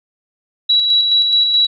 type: tone with tremolo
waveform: sine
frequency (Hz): 3907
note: B7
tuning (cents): -19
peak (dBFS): -9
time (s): 0.69-1.67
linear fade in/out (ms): 10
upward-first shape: square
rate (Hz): 4.7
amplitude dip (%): 35
effects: none